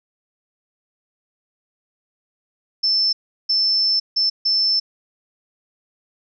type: tone bursts at uneven times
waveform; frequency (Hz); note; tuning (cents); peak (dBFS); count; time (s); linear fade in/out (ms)
sine; 5300; E8; +9; -15; 4; 2.83-3.13 / 3.49-4 / 4.16-4.3 / 4.45-4.8; 10
effects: none